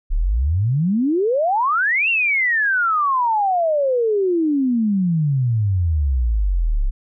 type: exponential two-way sweep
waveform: sine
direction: up then down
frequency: 32.09 to 2794 to 32.09 Hz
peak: -15 dBFS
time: 0.1-6.91 s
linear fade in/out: 20 ms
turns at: 2.09 s
effects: none